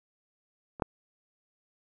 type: clicks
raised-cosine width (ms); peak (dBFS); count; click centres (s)
1; -27 / -12; 2; 0.798 / 0.822
effects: none